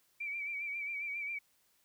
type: tone with vibrato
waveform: sine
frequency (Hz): 2316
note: D7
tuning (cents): -25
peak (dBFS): -36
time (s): 0.2-1.39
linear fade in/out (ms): 10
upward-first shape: sine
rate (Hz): 7.4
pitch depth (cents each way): 52
effects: white hiss -72 dBFS RMS until 1.84 s